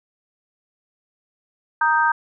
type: chord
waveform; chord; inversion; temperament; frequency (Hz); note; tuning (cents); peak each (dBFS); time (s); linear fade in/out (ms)
sine; Eb major; second; equal; 932.3 / 1244.5 / 1568; Bb5 / Eb6 / G6; 0 / 0 / 0; -18 / -22 / -19; 1.81-2.12; 5
effects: none